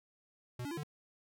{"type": "tone with pitch steps", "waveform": "square", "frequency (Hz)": [123.2, 286.5, 339.6, 148.4], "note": ["B2", "D4", "F4", "D3"], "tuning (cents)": [-4, -43, -48, 18], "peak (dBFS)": -39, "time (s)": [0.59, 0.834], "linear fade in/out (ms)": 5, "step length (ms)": 61, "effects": []}